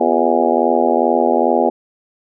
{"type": "harmonic tone with a mistuned harmonic", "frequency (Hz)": 82.41, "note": "E2", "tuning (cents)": 0, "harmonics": [3, 4, 5, 6, 7, 8, 9, 10], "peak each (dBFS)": [-20, -20, -20, -20, -20, -20, -20, -20], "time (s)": [0, 1.7], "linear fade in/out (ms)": 10, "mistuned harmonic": 4, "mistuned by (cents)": 81, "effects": []}